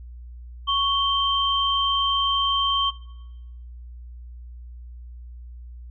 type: tone pair together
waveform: sine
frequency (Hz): 1108.7 / 3136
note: C#6 / G7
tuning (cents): 0 / 0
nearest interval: octave + tritone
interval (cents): 1800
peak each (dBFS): -22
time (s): 0.67-2.91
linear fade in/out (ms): 20
effects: noise-tail reverb RT60 1.0 s tail -19 dB re dry + added 60 Hz sine -37 dBFS peak until 5.9 s